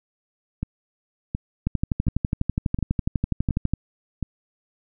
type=two click trains; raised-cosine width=5 ms; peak=-9 / -13 dBFS; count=26 / 6; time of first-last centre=1.67-3.736 / 0.63-4.227 s; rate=12.1 / 1.39 Hz; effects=none